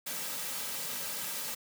white noise with comb filter, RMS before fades -37 dBFS, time 0.06-1.55 s, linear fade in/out 10 ms, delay 2.8 ms, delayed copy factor -0.5, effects high-pass 150 Hz 12 dB/octave

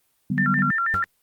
sine chord, G major seventh, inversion second, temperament equal with one note detuned, 146.83 / 186.39 / 196 / 246.9 Hz, D3 / F#3 / G3 / B3, 0 / +13 / 0 / 0 cents, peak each -26 dBFS, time 0.3-0.71 s, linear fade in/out 5 ms
sine tone with vibrato, 1567 Hz, G6, 1 cent flat, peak -20 dBFS, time 0.38-1.04 s, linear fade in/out 0 ms, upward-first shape square, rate 6.2 Hz, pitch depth 230 cents each way
clicks, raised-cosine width 0.5 ms, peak -36 / -26 dBFS, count 2, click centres 0.588 / 0.591 s
30% pulse tone with exponential decay, 92.4 Hz, F#2, 2 cents flat, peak -22 dBFS, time 0.94-1.07 s, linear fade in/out 0 ms, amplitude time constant 28 ms
effects white hiss -67 dBFS RMS until 1.22 s + Opus 24 kbps

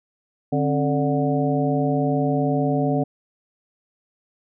harmonic tone with a mistuned harmonic, 146.83 Hz, D3, in tune, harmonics 1 / 2 / 3 / 4 / 5, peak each -23 / -22 / -27 / -27 / -27 dBFS, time 0.52-3.04 s, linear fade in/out 10 ms, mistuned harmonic 2, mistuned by -150 cents, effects none

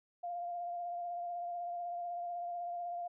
sine tone with vibrato, 698.5 Hz, F5, in tune, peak -37 dBFS, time 0.23-3.08 s, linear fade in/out 10 ms, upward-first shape sine, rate 16 Hz, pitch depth 23 cents each way, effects none

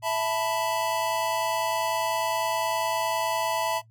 square chord, E suspended fourth, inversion none, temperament just, 659.3 / 879 / 988.9 Hz, E5 / A5 / B5, 0 / -2 / +2 cents, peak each -29 / -30 / -31 dBFS, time 0.02-3.82 s, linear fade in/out 50 ms, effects noise-tail reverb RT60 0.1 s tail -18 dB re dry + added 112 Hz sine -53 dBFS peak until 3.9 s

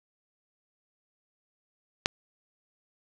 click, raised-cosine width 0.2 ms, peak -5 dBFS, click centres 2.059 s, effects none

